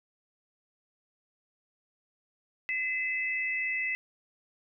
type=tone pair together; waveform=sine; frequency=2034 / 2611 Hz; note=C7 / E7; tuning=-50 / -17 cents; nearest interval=major third; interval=433 cents; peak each=-30 / -33 dBFS; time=2.69-3.95 s; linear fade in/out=0 ms; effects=none

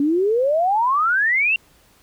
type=exponential sweep; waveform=sine; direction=up; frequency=275.9 to 2794 Hz; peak=-15 dBFS; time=0-1.56 s; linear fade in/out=2 ms; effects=pink hiss -55 dBFS RMS until 2.02 s

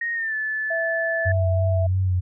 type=tone with pitch glide; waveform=sine; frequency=1864.7 to 1739.8 Hz; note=A#6 to A6; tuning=0 to -20 cents; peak=-23 dBFS; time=0.01-1.32 s; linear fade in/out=5 ms; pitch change=-120 cents; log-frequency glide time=0.14-0.35 s
type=tone; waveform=sine; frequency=659.3 Hz; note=E5; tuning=in tune; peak=-24 dBFS; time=0.7-1.87 s; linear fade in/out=10 ms
type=tone with vibrato; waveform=sine; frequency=92.5 Hz; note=F#2; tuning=in tune; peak=-18 dBFS; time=1.25-2.21 s; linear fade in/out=20 ms; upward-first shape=sine; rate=3 Hz; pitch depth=37 cents each way
effects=none

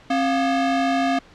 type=ring-modulated tone; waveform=45% pulse; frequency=482.8 Hz; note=B4; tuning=39 cents flat; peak=-15 dBFS; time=0.1-1.19 s; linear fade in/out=5 ms; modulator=215 Hz; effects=pink hiss -49 dBFS RMS until 1.34 s + low-pass 4000 Hz 12 dB/octave

